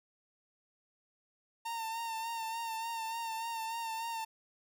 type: tone with vibrato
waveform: 45% pulse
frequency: 909 Hz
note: A#5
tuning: 44 cents flat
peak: -36 dBFS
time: 1.65-4.25 s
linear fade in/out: 10 ms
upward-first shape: sine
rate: 3.4 Hz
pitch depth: 35 cents each way
effects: none